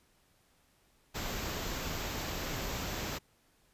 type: band-stop noise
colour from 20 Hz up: pink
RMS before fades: -37 dBFS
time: 1.14-3.19 s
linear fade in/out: 20 ms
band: 7800 to 12000 Hz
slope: 96 dB/octave
effects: pink hiss -69 dBFS RMS until 3.73 s + resampled to 32000 Hz